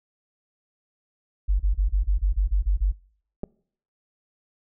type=tone bursts; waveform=sine; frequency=48.13 Hz; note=G1; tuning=31 cents flat; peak=-17 dBFS; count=10; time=1.48-2.923 s; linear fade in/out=20 ms; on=120 ms; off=27 ms
type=clicks; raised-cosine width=2 ms; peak=-19 dBFS; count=2; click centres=3.434 / 3.439 s
effects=noise-tail reverb RT60 0.6 s tail -25 dB re dry